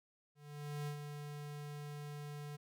square tone with ADSR envelope, 146.8 Hz, D3, in tune, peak -39 dBFS, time 0.35-2.57 s, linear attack 520 ms, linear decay 93 ms, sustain -6 dB, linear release 17 ms, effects none

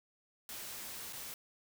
white noise with dropouts, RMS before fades -45 dBFS, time 0.49-1.34 s, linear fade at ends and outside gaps 1 ms, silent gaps 1.126-1.131 s, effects none

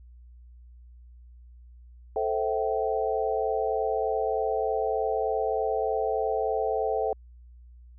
sine chord, A minor seventh, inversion none, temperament equal with one note detuned, 440 / 523.3 / 659.3 / 768.3 Hz, A4 / C5 / E5 / G5, 0 / 0 / 0 / -35 cents, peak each -28 / -31 / -31 / -30 dBFS, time 2.16-7.13 s, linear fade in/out 2 ms, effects added 60 Hz sine -47 dBFS peak until 7.98 s

